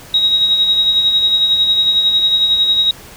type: tone with tremolo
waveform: sine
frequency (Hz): 3802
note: A#7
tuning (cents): +33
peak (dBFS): -8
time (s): 0.14-2.91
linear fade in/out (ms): 2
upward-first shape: sine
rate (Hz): 11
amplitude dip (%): 45
effects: pink hiss -37 dBFS RMS until 3.16 s